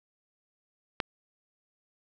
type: click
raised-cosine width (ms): 0.3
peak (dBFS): -11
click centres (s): 1.002
effects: none